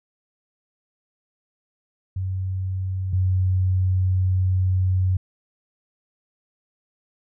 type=tone pair in turn; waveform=sine; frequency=94 / 92.92 Hz; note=F#2 / F#2; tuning=+28 / +8 cents; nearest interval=unison; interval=20 cents; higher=first; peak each=-23 / -17 dBFS; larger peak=second; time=2.16-3.13 / 3.13-5.17 s; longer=second; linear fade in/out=5 ms; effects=none